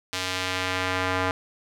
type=tone with band-pass filter sweep; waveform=square; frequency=92.5 Hz; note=F#2; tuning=in tune; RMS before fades=-27 dBFS; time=0.13-1.31 s; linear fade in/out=0 ms; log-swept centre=4100 to 1300 Hz; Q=0.83; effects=none